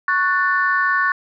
sine chord, F# minor, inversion second, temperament just, 1110 / 1480 / 1776 Hz, C#6 / F#6 / A6, +2 / 0 / +16 cents, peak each -19 dBFS, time 0.08-1.12 s, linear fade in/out 2 ms, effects tanh soft clip ceiling -6 dBFS

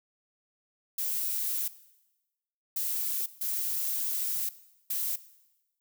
violet noise bursts at uneven times, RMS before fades -31 dBFS, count 4, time 0.98-1.68 / 2.76-3.26 / 3.41-4.49 / 4.9-5.16 s, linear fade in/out 5 ms, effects noise-tail reverb RT60 1.0 s tail -17 dB re dry

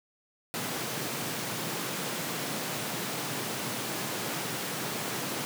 pink high-pass noise, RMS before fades -34 dBFS, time 0.54-5.45 s, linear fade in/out 0 ms, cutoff 120 Hz, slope 48 dB/octave, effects none

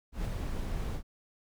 brown noise with ADSR envelope, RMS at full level -31 dBFS, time 0.12-1.03 s, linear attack 130 ms, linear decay 11 ms, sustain -3 dB, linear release 78 ms, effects none

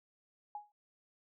sine tone with exponential decay, 832 Hz, G#5, 3 cents sharp, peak -37 dBFS, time 0.55-0.72 s, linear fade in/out 2 ms, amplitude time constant 36 ms, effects none

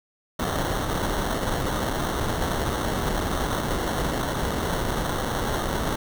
pink noise with sample-and-hold, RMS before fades -26 dBFS, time 0.39-5.96 s, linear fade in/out 5 ms, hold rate 2450 Hz, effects none

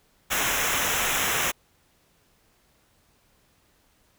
pink noise with comb filter, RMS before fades -25 dBFS, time 0.3-1.52 s, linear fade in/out 20 ms, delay 0.22 ms, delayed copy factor -0.8, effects pink hiss -64 dBFS RMS until 4.18 s

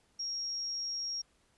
sine tone, 5588 Hz, F8, in tune, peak -34 dBFS, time 0.19-1.22 s, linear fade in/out 10 ms, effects pink hiss -70 dBFS RMS until 1.57 s + resampled to 24000 Hz

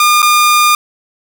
sawtooth tone with dropouts, 1210 Hz, D#6, 49 cents flat, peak -3 dBFS, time 0-0.75 s, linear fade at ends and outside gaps 2 ms, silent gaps 0.22-0.227 s, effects none

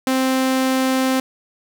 sawtooth tone, 261.6 Hz, C4, in tune, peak -12 dBFS, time 0.07-1.2 s, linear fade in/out 2 ms, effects none

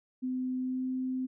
sine tone with pitch glide, 255.6 to 257.8 Hz, C4 to C4, -40 to -26 cents, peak -30 dBFS, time 0.22-1.27 s, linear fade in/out 20 ms, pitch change +14 cents, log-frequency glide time 0.57-0.88 s, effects none

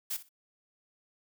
blue noise with echo, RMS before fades -34 dBFS, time 0.1-0.17 s, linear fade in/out 10 ms, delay 61 ms, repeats 2, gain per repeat -15 dB, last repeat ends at 0.292 s, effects none

